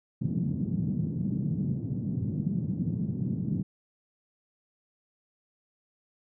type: band-pass noise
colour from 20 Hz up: white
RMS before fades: -30 dBFS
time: 0.21-3.63 s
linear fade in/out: 10 ms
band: 120 to 200 Hz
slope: 24 dB/octave
effects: none